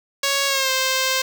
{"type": "tone with pitch glide", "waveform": "5% pulse", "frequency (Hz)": [554.4, 523.9], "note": ["C#5", "C5"], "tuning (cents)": [0, 2], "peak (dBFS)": -7, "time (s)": [0.23, 1.22], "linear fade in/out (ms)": 5, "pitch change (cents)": -98, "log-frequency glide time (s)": [0.47, 0.7], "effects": ["7-bit"]}